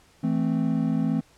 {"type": "chord", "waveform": "triangle", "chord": "A minor", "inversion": "second", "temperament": "equal", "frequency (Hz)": [164.81, 220, 261.6], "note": ["E3", "A3", "C4"], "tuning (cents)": [0, 0, 0], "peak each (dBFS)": -24, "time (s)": [0.23, 1.21], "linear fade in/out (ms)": 10, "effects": ["pink hiss -58 dBFS RMS until 1.37 s", "low-pass 10000 Hz 12 dB/octave"]}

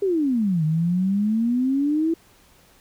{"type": "exponential two-way sweep", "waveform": "sine", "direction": "down then up", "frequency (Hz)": [410, 152.6, 334.2], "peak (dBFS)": -18, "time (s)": [0.02, 2.14], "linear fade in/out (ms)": 5, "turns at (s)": 0.64, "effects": ["pink hiss -55 dBFS RMS until 2.8 s"]}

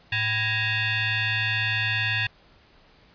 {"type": "tone with frequency modulation", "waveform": "sine", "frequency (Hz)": 109.1, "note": "A2", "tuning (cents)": -14, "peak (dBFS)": -22, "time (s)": [0.12, 2.27], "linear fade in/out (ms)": 5, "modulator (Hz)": 881, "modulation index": 3.6, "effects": ["pink hiss -56 dBFS RMS until 3.14 s", "resampled to 11025 Hz"]}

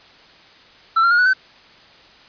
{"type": "tone with pitch steps", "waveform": "triangle", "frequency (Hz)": [1334, 1380.2, 1428.1, 1477.6, 1528.8], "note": ["E6", "F6", "F6", "F#6", "G6"], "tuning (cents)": [20, -21, 38, -3, -44], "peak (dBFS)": -10, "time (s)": [0.96, 1.335], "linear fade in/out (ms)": 10, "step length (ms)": 75, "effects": ["white hiss -47 dBFS RMS until 2.28 s", "resampled to 11025 Hz"]}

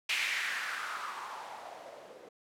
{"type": "noise with low-pass filter sweep", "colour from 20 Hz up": "violet", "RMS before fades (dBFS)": -38, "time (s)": [0.09, 2.29], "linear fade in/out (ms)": 5, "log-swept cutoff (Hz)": [2500, 460], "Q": 3.4, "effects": []}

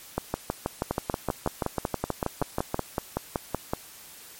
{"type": "two click trains", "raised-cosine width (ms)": 1, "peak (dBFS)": [-11, -11], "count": [16, 17], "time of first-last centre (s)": [[0.91, 3.735], [0.18, 2.744]], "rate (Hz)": [5.31, 6.24], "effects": ["white hiss -47 dBFS RMS until 4.39 s", "MP3 64 kbps"]}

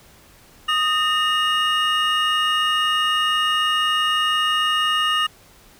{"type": "tone cluster", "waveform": "triangle", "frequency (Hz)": [1244, 1821, 2859], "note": ["D#6", "A#6", "F7"], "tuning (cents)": [-1, -41, 40], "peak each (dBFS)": [-19, -24, -19], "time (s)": [0.68, 5.27], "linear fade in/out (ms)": 10, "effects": ["pink hiss -50 dBFS RMS until 5.79 s"]}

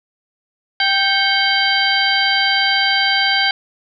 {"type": "harmonic tone with a mistuned harmonic", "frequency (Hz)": 784, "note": "G5", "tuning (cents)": 0, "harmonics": [1, 2, 3, 4, 5, 6], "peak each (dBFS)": [-21, -18, -21, -19, -24, -21], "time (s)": [0.8, 3.51], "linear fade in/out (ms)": 2, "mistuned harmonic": 3, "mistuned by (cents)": -120, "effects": []}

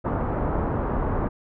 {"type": "low-pass noise", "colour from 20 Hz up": "pink", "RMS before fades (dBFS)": -25, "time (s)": [0.04, 1.29], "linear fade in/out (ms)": 20, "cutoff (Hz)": 1200, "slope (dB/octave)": 24, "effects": []}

